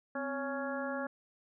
harmonic tone with a mistuned harmonic, 278.3 Hz, C#4, 7 cents sharp, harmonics 1 / 2 / 3 / 4 / 5 / 6, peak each -39 / -38 / -44 / -45 / -43 / -43 dBFS, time 0.15-1.07 s, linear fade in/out 5 ms, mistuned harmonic 1, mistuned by -120 cents, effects none

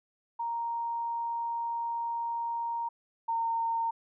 sine tone pair in turn, 932.3 / 916.8 Hz, A#5 / A#5, 0 / -29 cents, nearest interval unison, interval 29 cents, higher first, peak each -30 / -27 dBFS, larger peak second, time 0.39-2.89 / 3.28-3.91 s, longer first, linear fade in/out 10 ms, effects none

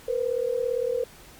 sine tone pair together, 470.4 / 508.1 Hz, A#4 / B4, +16 / +49 cents, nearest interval minor second, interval 133 cents, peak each -26 dBFS, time 0.08-1.04 s, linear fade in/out 5 ms, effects pink hiss -49 dBFS RMS until 1.39 s + MP3 96 kbps

